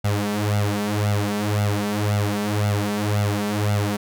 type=tone with flanger; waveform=sawtooth; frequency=103.6 Hz; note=G#2; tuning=4 cents flat; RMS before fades=-22 dBFS; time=0.04-3.97 s; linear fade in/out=10 ms; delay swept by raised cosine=1.4 to 4.6 ms; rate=1.9 Hz; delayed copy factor=+1; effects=none